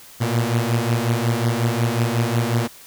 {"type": "beating tone pair", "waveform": "sawtooth", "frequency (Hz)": [114.7, 120.2], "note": ["A#2", "B2"], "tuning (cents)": [-28, -46], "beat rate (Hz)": 5.5, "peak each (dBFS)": -17, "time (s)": [0.2, 2.68], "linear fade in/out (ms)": 20, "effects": ["white hiss -44 dBFS RMS until 2.86 s"]}